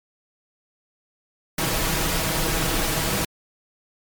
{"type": "noise with comb filter", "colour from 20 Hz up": "pink", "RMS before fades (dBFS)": -23, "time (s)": [1.58, 3.25], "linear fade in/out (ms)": 5, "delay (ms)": 6.2, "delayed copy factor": 0.5, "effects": ["MP3 96 kbps"]}